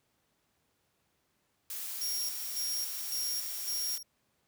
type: noise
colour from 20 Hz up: blue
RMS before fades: -39 dBFS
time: 1.7-3.98 s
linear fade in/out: 2 ms
type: tone with tremolo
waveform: sawtooth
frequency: 5588 Hz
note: F8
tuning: in tune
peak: -30 dBFS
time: 2.01-4.03 s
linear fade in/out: 5 ms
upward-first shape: square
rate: 1.8 Hz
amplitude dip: 70%
effects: pink hiss -75 dBFS RMS until 4.47 s + high-pass 80 Hz 12 dB/octave